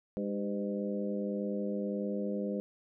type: harmonic tone with a mistuned harmonic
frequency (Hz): 101.7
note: G#2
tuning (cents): -36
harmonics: 2 / 3 / 4 / 5 / 6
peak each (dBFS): -34 / -41 / -40 / -38 / -44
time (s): 0.17-2.6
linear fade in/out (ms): 0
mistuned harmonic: 4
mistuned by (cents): -52
effects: none